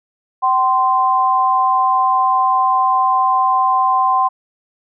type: tone pair together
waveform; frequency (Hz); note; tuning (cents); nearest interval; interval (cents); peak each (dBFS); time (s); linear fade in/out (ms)
sine; 765 / 1040.1; G5 / C6; -42 / -11; perfect fourth; 531; -16 / -13; 0.42-4.29; 20
effects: none